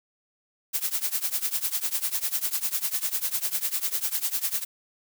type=noise with tremolo; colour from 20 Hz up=blue; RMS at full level=-24 dBFS; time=0.73-4.65 s; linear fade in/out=20 ms; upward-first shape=triangle; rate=10 Hz; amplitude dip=95%; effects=none